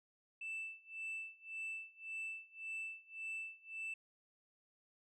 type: tone with tremolo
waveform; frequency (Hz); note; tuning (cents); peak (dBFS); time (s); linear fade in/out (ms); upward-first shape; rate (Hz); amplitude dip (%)
sine; 2649; E7; +8; -38; 0.41-3.94; 5; sine; 1.8; 95
effects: tanh soft clip ceiling -39 dBFS